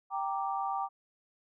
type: chord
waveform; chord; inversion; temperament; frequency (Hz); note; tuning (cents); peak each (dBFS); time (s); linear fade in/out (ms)
sine; G minor; none; equal; 784 / 932.3 / 1174.7; G5 / Bb5 / D6; 0 / 0 / 0; -33 / -37 / -36; 0.1-0.89; 50
effects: none